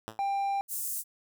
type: tone with exponential decay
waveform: 5% pulse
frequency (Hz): 110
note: A2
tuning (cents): 0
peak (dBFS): -23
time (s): 0.08-0.2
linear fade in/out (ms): 0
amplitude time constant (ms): 26
type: tone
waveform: triangle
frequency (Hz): 793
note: G5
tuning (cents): +20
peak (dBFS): -25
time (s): 0.19-0.61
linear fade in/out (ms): 0
type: high-pass noise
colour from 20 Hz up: pink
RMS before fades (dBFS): -34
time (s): 0.68-1.04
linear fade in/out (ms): 50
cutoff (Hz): 8200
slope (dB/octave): 24
effects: none